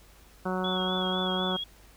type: harmonic tone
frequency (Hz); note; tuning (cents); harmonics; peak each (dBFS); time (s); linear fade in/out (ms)
185; F#3; 0; 1 / 2 / 3 / 4 / 5 / 6 / 7 / 8; -31 / -34 / -36 / -37 / -38 / -39 / -39 / -40; 0.45-1.57; 10
type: tone with vibrato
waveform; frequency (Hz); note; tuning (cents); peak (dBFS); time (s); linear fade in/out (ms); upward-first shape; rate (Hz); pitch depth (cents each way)
sine; 3356; G#7; +17; -31; 0.64-1.64; 5; sine; 4; 49
effects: added 50 Hz sine -55 dBFS peak until 1.96 s + pink hiss -57 dBFS RMS until 1.96 s